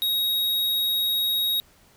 square tone, 3783 Hz, A#7, 25 cents sharp, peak -22 dBFS, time 0.02-1.6 s, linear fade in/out 0 ms, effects pink hiss -57 dBFS RMS until 1.96 s

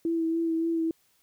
sine tone with vibrato, 329 Hz, E4, 3 cents flat, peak -24 dBFS, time 0.05-0.91 s, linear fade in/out 2 ms, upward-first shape sine, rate 3.5 Hz, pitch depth 22 cents each way, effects white hiss -67 dBFS RMS until 1.22 s

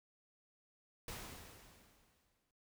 pink noise with exponential decay, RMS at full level -45 dBFS, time 1.08-2.51 s, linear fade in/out 2 ms, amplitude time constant 310 ms, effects noise-tail reverb RT60 0.2 s tail -19 dB re dry

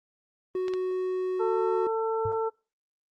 triangle tone, 370 Hz, F#4, in tune, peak -24 dBFS, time 0.55-1.87 s, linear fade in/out 2 ms
clicks, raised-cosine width 0.2 ms, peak -21 dBFS, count 2, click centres 0.682 / 0.737 s
harmonic tone, 446.7 Hz, A4, 26 cents sharp, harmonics 1 / 2 / 3, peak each -26 / -32 / -36 dBFS, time 1.39-2.5 s, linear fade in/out 20 ms
sine tone with exponential decay, 103.83 Hz, G#2, in tune, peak -29 dBFS, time 2.25-2.4 s, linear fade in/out 5 ms, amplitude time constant 31 ms
effects noise-tail reverb RT60 0.3 s tail -25 dB re dry + Opus 32 kbps

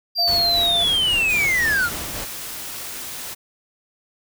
triangle linear sweep, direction down, 4778 to 1335 Hz, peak -15 dBFS, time 0.15-1.9 s, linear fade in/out 50 ms
sine tone, 690 Hz, F5, 21 cents flat, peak -25 dBFS, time 0.18-0.84 s, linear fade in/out 10 ms
pink noise with tremolo, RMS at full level -30 dBFS, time 0.27-2.25 s, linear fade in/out 10 ms, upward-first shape sine, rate 3.7 Hz, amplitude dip 35%
white noise, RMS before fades -32 dBFS, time 1.28-3.35 s, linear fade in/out 20 ms
effects none

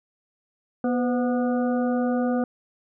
harmonic tone with a mistuned harmonic, 243.7 Hz, B3, 23 cents flat, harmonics 1 / 2 / 3 / 5 / 6, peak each -22 / -27 / -31 / -38 / -39 dBFS, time 0.84-2.44 s, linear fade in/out 2 ms, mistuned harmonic 2, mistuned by +67 cents, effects none

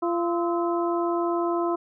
harmonic tone with a mistuned harmonic, 343.3 Hz, F4, 30 cents flat, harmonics 1 / 2 / 3 / 4, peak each -24 / -29 / -30 / -34 dBFS, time 0.02-1.76 s, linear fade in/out 10 ms, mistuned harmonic 4, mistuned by -100 cents, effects none

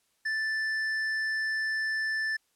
sine tone with hard clipping, 1760 Hz, A6, in tune, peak -29 dBFS, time 0.25-2.37 s, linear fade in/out 10 ms, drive 6 dB, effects white hiss -72 dBFS RMS until 2.55 s + low-pass 12000 Hz 12 dB/octave

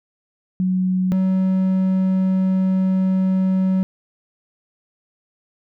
sine / triangle tone pair in turn, 185 / 188.23 Hz, F#3 / F#3, 0 / +30 cents, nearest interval unison, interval 30 cents, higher second, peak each -16 / -13 dBFS, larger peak second, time 0.6-1.12 / 1.12-3.83 s, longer second, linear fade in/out 0 ms, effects none

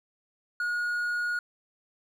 triangle tone, 1443 Hz, F#6, 44 cents flat, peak -25 dBFS, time 0.6-1.39 s, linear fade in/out 2 ms, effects none

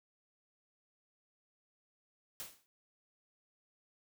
white noise with exponential decay, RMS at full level -41 dBFS, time 2.4-2.66 s, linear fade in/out 0 ms, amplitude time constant 56 ms, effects none

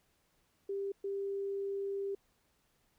sine tone bursts at uneven times, 395.7 Hz, G4, 16 cents sharp, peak -34 dBFS, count 2, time 0.69-0.92 / 1.04-2.15 s, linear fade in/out 5 ms, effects pink hiss -74 dBFS RMS until 2.98 s

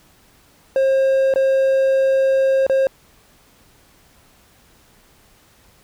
triangle tone with dropouts, 535 Hz, C5, 38 cents sharp, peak -11 dBFS, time 0.76-2.87 s, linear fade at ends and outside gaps 1 ms, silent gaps 1.339-1.359 / 2.666-2.697 s, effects pink hiss -53 dBFS RMS until 5.83 s

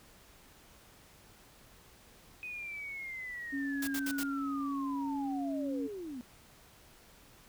sine linear sweep, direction down, 2509 to 234 Hz, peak -39 dBFS, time 2.43-6.21 s, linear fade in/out 0 ms
sine tone, 277.2 Hz, C#4, in tune, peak -33 dBFS, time 3.52-5.88 s, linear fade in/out 20 ms
white noise bursts, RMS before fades -39 dBFS, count 4, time 3.82-4.235 s, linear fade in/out 5 ms, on 55 ms, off 65 ms
effects pink hiss -59 dBFS RMS until 7.48 s

